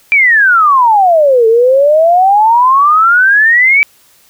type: exponential two-way sweep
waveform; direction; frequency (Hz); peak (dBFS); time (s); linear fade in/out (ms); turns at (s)
sine; down then up; 2380 to 440 to 2320; -4; 0.12-3.83; 0; 1.47
effects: white hiss -47 dBFS RMS until 4.29 s